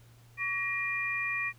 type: tone cluster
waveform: sine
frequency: 1136 / 1890 / 2409 Hz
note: C#6 / A#6 / D7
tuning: +42 / +23 / +43 cents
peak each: -40 / -33 / -32 dBFS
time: 0.37-1.53 s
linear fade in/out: 50 ms
effects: added 117 Hz sine -55 dBFS peak until 1.58 s + pink hiss -63 dBFS RMS until 1.58 s

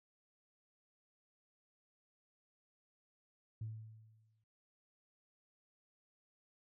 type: tone with exponential decay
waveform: sine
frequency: 110 Hz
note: A2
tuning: in tune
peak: -38 dBFS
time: 3.61-4.44 s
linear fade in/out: 5 ms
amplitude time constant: 180 ms
effects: noise-tail reverb RT60 0.5 s tail -24 dB re dry + tanh soft clip ceiling -35 dBFS

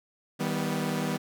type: chord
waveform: sawtooth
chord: Eb augmented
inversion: none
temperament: equal with one note detuned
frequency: 158.19 / 196 / 246.9 Hz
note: Eb3 / G3 / B3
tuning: +29 / 0 / 0 cents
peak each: -28 dBFS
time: 0.39-1.18 s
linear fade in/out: 20 ms
effects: none

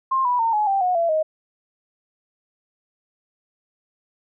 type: tone with pitch steps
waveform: sine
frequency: 1059 / 982.4 / 911.3 / 845.4 / 784.2 / 727.5 / 674.9 / 626.1 Hz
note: C6 / B5 / A#5 / G#5 / G5 / F#5 / E5 / D#5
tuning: +21 / -9 / -39 / +31 / 0 / -29 / +41 / +11 cents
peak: -17 dBFS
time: 0.11-1.23 s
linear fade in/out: 10 ms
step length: 140 ms
effects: none

